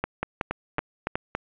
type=two click trains; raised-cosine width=0.5 ms; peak=-11 / -10 dBFS; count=5 / 4; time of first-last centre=0.23-1.35 / 0.04-1.155 s; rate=3.57 / 2.69 Hz; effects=resampled to 8000 Hz + 8-bit